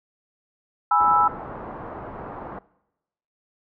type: chord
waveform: sine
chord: E major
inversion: first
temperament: equal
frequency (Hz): 830.6 / 987.8 / 1318.5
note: G#5 / B5 / E6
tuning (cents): 0 / 0 / 0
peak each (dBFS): -20 / -22 / -18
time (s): 0.91-1.28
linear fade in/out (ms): 5
type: low-pass noise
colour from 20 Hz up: white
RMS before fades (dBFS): -36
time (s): 1-2.59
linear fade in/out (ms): 5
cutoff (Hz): 1100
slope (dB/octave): 24
effects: noise-tail reverb RT60 0.9 s tail -21 dB re dry